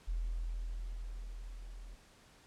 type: tone with level ramp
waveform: sine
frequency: 41.51 Hz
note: E1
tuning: 13 cents sharp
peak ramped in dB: -32 to -46 dBFS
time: 0.07-1.96 s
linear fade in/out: 20 ms
effects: pink hiss -62 dBFS RMS until 2.46 s + low-pass 9000 Hz 12 dB/octave